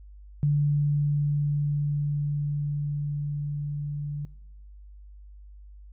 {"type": "tone with level ramp", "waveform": "sine", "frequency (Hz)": 145.8, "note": "D3", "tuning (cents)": -12, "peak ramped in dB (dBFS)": [-19, -29], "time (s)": [0.43, 4.25], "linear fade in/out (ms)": 0, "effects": ["noise-tail reverb RT60 0.8 s tail -21 dB re dry", "added 50 Hz sine -44 dBFS peak until 5.92 s"]}